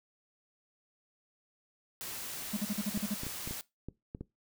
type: noise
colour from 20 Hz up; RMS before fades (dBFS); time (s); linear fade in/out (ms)
white; -41; 2.01-3.61; 0
type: tone bursts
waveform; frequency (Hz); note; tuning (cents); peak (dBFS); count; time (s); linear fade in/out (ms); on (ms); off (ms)
triangle; 207.7; G#3; 0; -28; 8; 2.53-3.145; 10; 41; 41
type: clicks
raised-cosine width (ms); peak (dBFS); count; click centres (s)
3; -27; 8; 2.975 / 3.234 / 3.267 / 3.475 / 3.51 / 3.886 / 4.149 / 4.21
effects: noise-tail reverb RT60 0.2 s tail -20 dB re dry